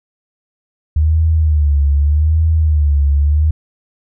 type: tone with vibrato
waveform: sine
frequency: 75.4 Hz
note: D2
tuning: 46 cents sharp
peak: -9 dBFS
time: 0.96-3.51 s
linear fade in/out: 5 ms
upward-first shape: sine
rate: 0.83 Hz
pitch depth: 110 cents each way
effects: none